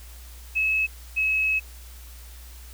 sine tone pair in turn, 2584 / 2573 Hz, E7 / E7, -35 / -43 cents, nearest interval unison, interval 8 cents, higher first, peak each -20 dBFS, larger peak neither, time 0.55-0.87 / 1.16-1.6 s, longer second, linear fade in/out 20 ms, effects added 60 Hz sine -41 dBFS peak until 2.73 s + white hiss -49 dBFS RMS until 2.73 s

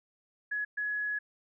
sine tone bursts at uneven times, 1686 Hz, G#6, 26 cents sharp, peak -30 dBFS, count 2, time 0.51-0.65 / 0.77-1.19 s, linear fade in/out 10 ms, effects none

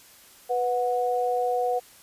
sine tone pair together, 493.9 / 732.3 Hz, B4 / F#5, 0 / -18 cents, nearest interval perfect fifth, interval 682 cents, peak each -25 dBFS, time 0.49-1.8 s, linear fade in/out 20 ms, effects white hiss -52 dBFS RMS until 2.02 s + resampled to 32000 Hz

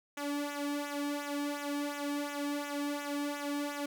sawtooth tone with flanger, 288.5 Hz, D4, 31 cents flat, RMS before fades -36 dBFS, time 0.17-3.86 s, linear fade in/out 5 ms, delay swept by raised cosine 0.21 to 1.51 ms, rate 2.8 Hz, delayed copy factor -0.75, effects none

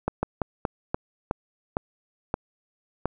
slowing click train, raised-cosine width 1 ms, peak -10 dBFS, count 9, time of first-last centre 0.08-3.056 s, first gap 150 ms, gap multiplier 1.25, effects none

